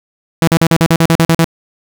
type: tone bursts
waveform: sawtooth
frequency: 164.81 Hz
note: E3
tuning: in tune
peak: -3 dBFS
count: 11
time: 0.42-1.444 s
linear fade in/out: 0 ms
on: 54 ms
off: 43 ms
effects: none